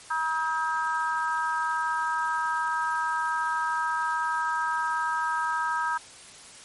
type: harmonic tone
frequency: 318.7 Hz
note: D#4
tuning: 42 cents sharp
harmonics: 3 / 4 / 5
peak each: -28 / -29 / -30 dBFS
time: 0.1-5.98 s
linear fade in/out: 10 ms
effects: white hiss -47 dBFS RMS until 6.64 s + MP3 48 kbps